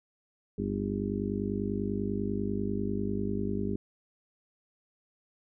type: harmonic tone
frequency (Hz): 50.1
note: G1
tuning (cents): +38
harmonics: 1 / 2 / 4 / 5 / 6 / 7 / 8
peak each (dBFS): -42 / -37 / -33 / -36 / -39 / -40 / -36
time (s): 0.58-3.76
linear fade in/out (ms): 5
effects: none